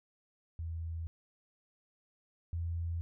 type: tone pair in turn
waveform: sine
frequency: 82.41 / 84.29 Hz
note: E2 / E2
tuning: 0 / +39 cents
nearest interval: unison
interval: 39 cents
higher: second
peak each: -36 / -33 dBFS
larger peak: second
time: 0.59-1.07 / 2.53-3.01 s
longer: neither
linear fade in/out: 0 ms
effects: none